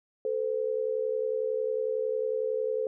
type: tone pair together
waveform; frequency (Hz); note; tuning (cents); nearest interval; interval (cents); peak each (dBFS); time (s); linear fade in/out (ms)
sine; 440 / 511; A4 / C5; 0 / -41; minor third; 259; -29 / -30; 0.25-2.87; 2
effects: none